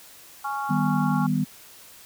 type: harmonic tone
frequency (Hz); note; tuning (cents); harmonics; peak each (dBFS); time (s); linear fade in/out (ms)
277.2; C#4; 0; 3 / 4 / 5; -29 / -31 / -33; 0.44-1.27; 10
type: chord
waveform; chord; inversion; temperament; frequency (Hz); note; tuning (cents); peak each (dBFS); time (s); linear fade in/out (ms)
sine; Eb augmented; none; equal; 155.56 / 196 / 246.9; Eb3 / G3 / B3; 0 / 0 / 0; -25; 0.69-1.45; 20
effects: white hiss -48 dBFS RMS until 2.05 s